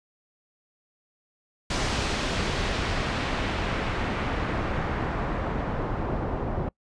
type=noise with low-pass filter sweep; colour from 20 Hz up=pink; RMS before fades=-28 dBFS; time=1.7-6.69 s; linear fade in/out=5 ms; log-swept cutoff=6000 to 770 Hz; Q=0.83; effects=noise-tail reverb RT60 0.1 s tail -25 dB re dry + resampled to 22050 Hz